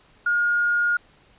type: tone with quantisation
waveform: sine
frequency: 1427 Hz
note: F6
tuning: 37 cents sharp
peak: -18 dBFS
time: 0.26-0.97 s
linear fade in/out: 5 ms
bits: 8
effects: pink hiss -56 dBFS RMS until 1.38 s + resampled to 8000 Hz